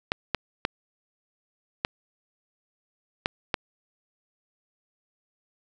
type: clicks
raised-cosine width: 0.3 ms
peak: -7 dBFS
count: 6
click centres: 0.119 / 0.347 / 0.651 / 1.849 / 3.259 / 3.542 s
effects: none